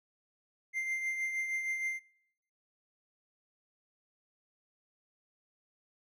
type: tone with tremolo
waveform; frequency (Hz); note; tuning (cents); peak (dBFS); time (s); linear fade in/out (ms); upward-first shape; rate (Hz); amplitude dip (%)
triangle; 2093; C7; 0; -28; 0.73-2; 50; triangle; 6.4; 50
effects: noise-tail reverb RT60 0.8 s tail -25 dB re dry